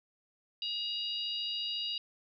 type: harmonic tone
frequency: 954 Hz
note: A#5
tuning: 40 cents sharp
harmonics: 3 / 4 / 5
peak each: -36 / -38 / -40 dBFS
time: 0.62-1.98 s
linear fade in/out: 2 ms
effects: none